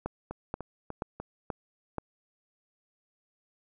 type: two click trains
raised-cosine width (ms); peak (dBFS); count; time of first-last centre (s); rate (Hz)
1; -18 / -23; 5 / 4; 0.06-1.983 / 0.31-1.2; 2.08 / 3.37
effects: none